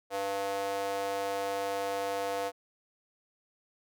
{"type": "tone with high-pass filter", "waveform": "square", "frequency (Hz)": 98.9, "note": "G2", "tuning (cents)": 16, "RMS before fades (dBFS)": -33, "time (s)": [0.1, 2.52], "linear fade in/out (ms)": 50, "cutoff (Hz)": 580, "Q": 4.5, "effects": []}